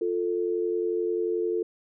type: tone pair together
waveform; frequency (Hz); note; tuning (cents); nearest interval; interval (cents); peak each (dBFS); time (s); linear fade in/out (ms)
sine; 351.3 / 442.6; F4 / A4; +10 / +10; major third; 400; -27; 0.01-1.63; 5
effects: none